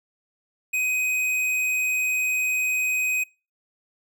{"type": "tone with tanh clipping", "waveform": "sine", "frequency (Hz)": 2510, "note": "D#7", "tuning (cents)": 15, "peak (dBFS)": -23, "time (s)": [0.73, 3.24], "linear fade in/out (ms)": 10, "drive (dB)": 16, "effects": ["noise-tail reverb RT60 0.3 s tail -25 dB re dry"]}